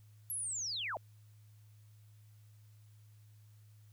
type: linear sweep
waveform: sine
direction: down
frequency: 11490 to 534 Hz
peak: -36 dBFS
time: 0.3-0.97 s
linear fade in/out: 0 ms
effects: added 106 Hz sine -57 dBFS peak until 3.92 s + white hiss -73 dBFS RMS until 3.92 s